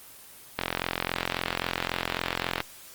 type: click train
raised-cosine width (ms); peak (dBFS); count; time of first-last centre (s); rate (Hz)
0.3; -9; 89; 0.59-2.604; 43.7
effects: white hiss -48 dBFS RMS until 2.94 s + Opus 24 kbps